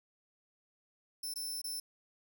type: tone with dropouts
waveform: 20% pulse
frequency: 5320 Hz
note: E8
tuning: 15 cents sharp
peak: -32 dBFS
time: 1.23-1.8 s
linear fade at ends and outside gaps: 5 ms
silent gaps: 1.339-1.358 / 1.617-1.641 s
effects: none